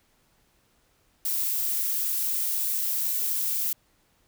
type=noise; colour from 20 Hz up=violet; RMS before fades=-27 dBFS; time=1.25-3.73 s; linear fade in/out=5 ms; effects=pink hiss -66 dBFS RMS until 4.27 s